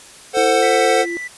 square chord, F# diminished, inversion first, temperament equal with one note detuned, 446.4 / 523.3 / 740 Hz, A4 / C5 / F#5, +25 / 0 / 0 cents, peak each -18 dBFS, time 0.33-1.06 s, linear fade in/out 50 ms
sine tone with pitch glide, 329.6 to 343 Hz, E4 to F4, 0 to -31 cents, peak -23 dBFS, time 0.37-1.17 s, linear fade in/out 0 ms, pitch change +69 cents, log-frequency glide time 0.51-0.64 s
triangle tone with vibrato, 1975.5 Hz, B6, in tune, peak -24 dBFS, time 0.62-1.28 s, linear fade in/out 10 ms, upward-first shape triangle, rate 2.4 Hz, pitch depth 8 cents each way
effects white hiss -41 dBFS RMS until 1.37 s + resampled to 24000 Hz

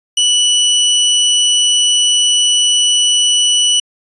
sawtooth tone, 2958 Hz, F#7, 1 cent flat, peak -6 dBFS, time 0.17-3.8 s, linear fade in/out 5 ms, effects resampled to 24000 Hz

